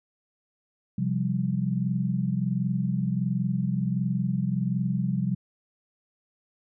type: chord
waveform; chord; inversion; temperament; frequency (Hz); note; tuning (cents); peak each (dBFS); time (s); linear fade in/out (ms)
sine; C suspended fourth; none; equal; 130.81 / 174.61 / 196; C3 / F3 / G3; 0 / 0 / 0; -28; 0.98-5.35; 5
effects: none